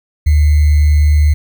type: tone with sample-and-hold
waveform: sine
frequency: 74.7 Hz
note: D2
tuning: 30 cents sharp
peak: -6 dBFS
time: 0.26-1.34 s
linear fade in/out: 10 ms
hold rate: 2100 Hz
effects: none